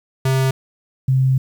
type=tone pair in turn; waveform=square / sine; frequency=132.5 / 131.51 Hz; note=C3 / C3; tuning=+22 / +9 cents; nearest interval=unison; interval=13 cents; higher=first; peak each=-15 / -12 dBFS; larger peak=second; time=0.25-0.51 / 1.08-1.38 s; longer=second; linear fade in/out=5 ms; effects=8-bit